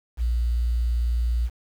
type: tone with quantisation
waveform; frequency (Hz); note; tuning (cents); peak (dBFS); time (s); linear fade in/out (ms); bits
sine; 59; A#1; +22; -20; 0.17-1.5; 50; 8
effects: none